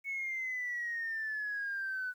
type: exponential sweep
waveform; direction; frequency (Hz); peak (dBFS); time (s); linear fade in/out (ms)
sine; down; 2217 to 1485; -33; 0.04-2.14; 50
effects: tanh soft clip ceiling -30 dBFS + 11-bit